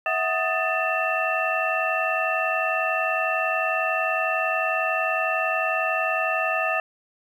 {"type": "tone cluster", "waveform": "sine", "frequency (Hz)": [651, 742, 1249, 1769, 2683], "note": ["E5", "F#5", "D#6", "A6", "E7"], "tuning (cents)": [-22, 5, 6, 9, 30], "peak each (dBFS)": [-27, -29, -28, -28, -27], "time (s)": [0.06, 6.8], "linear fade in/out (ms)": 2, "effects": ["9-bit"]}